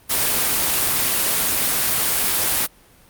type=noise; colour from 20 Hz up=white; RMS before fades=-19 dBFS; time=0.09-2.67 s; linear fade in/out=20 ms; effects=pink hiss -51 dBFS RMS until 3.09 s + Opus 32 kbps